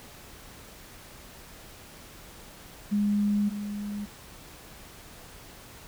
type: tone pair in turn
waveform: sine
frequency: 205.7 / 205.7 Hz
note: G#3 / G#3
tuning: -16 / -16 cents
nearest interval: unison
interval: 0 cents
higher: neither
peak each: -22 / -31 dBFS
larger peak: first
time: 2.91-3.5 / 3.5-4.06 s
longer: first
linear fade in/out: 20 ms
effects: pink hiss -48 dBFS RMS until 5.87 s